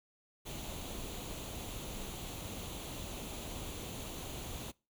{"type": "noise with comb filter", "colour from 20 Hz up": "pink", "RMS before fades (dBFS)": -43, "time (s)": [0.45, 4.72], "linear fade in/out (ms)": 20, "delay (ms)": 0.29, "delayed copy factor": 0.55, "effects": ["noise-tail reverb RT60 0.3 s tail -24 dB re dry"]}